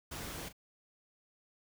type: noise with echo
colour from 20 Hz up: pink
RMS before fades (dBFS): -43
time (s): 0.11-0.49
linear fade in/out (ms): 10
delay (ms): 38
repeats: 1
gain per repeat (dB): -12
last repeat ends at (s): 0.528
effects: none